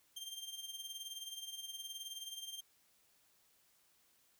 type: tone with tremolo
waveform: sawtooth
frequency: 3174 Hz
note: G7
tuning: 21 cents sharp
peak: -39 dBFS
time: 0.16-2.61 s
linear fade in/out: 10 ms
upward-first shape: sine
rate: 19 Hz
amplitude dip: 65%
effects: white hiss -72 dBFS RMS until 4.39 s